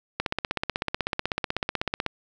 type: click train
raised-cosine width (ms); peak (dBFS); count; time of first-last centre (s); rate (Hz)
0.3; -9; 31; 0.2-2.063; 16.1
effects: none

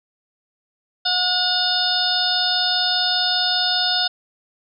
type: harmonic tone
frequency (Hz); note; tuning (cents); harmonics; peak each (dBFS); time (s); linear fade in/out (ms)
725; F#5; -35; 1 / 2 / 4 / 5 / 6 / 7; -26 / -26 / -29 / -22 / -24 / -23; 1.05-4.08; 10
effects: none

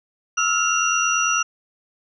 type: tone cluster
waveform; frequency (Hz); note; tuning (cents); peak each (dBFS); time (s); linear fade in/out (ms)
sine; 1305 / 1394 / 2771 / 5850; E6 / F6 / F7 / F#8; -18 / -4 / -14 / -21; -23; 0.37-1.43; 10
effects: none

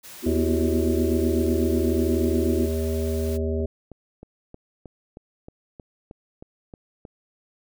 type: noise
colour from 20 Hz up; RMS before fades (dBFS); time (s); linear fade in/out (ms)
white; -42; 0.03-3.38; 20
type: chord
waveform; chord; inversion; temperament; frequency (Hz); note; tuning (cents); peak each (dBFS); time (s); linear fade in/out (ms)
sine; B suspended fourth; none; just; 246.9 / 329.3 / 370.4; B3 / E4 / F#4; 0 / -2 / +2; -26; 0.22-2.69; 50
type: harmonic tone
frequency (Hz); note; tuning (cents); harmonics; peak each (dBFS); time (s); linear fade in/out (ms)
79.6; D#2; +40; 1 / 3 / 5 / 7 / 8; -25 / -30 / -28 / -35 / -36; 0.26-3.66; 5
type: click train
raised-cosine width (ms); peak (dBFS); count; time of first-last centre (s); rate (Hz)
2; -27; 13; 3.29-7.052; 3.19
effects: none

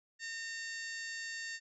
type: harmonic tone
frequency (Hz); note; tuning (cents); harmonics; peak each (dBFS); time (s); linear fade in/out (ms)
912; A#5; -38; 2 / 3 / 4 / 5 / 6 / 7 / 8; -41 / -51 / -55 / -48 / -54 / -54 / -50; 0.19-1.6; 50
effects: none

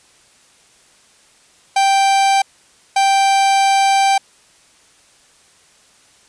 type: tone bursts at uneven times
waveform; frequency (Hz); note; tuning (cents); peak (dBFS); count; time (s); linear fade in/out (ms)
45% pulse; 784; G5; 0; -11; 2; 1.76-2.42 / 2.96-4.18; 5
effects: white hiss -51 dBFS RMS until 6.28 s + resampled to 22050 Hz

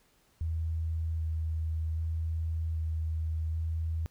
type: tone with vibrato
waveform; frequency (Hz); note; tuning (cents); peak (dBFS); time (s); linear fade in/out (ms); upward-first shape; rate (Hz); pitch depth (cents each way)
sine; 80.4; E2; -43; -29; 0.41-4.06; 0; square; 0.64; 12
effects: pink hiss -67 dBFS RMS until 4.1 s

